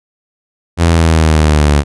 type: linear sweep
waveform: sawtooth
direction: down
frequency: 85.2 to 71.8 Hz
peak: -3 dBFS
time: 0.77-1.84 s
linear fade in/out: 50 ms
effects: resampled to 24000 Hz